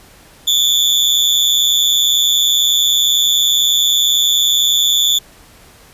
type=tone with amplitude modulation; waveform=35% pulse; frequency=3491 Hz; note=A7; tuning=14 cents flat; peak=-5 dBFS; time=0.47-5.19 s; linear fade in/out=10 ms; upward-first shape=sine; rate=160 Hz; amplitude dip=80%; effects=pink hiss -44 dBFS RMS until 5.93 s + resampled to 32000 Hz